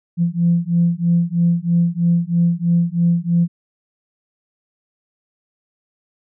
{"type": "beating tone pair", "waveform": "sine", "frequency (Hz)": [169.6, 172.7], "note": ["E3", "F3"], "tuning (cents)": [50, -19], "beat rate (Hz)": 3.1, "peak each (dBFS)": -16, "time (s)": [0.17, 3.48], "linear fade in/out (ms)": 50, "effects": ["tanh soft clip ceiling -6 dBFS"]}